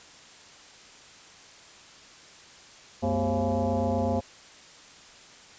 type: tone with frequency modulation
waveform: sine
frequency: 220 Hz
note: A3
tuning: in tune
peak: -23 dBFS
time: 3.02-4.21 s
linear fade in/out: 20 ms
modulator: 156 Hz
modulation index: 3.6
effects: white hiss -50 dBFS RMS until 5.58 s + resampled to 16000 Hz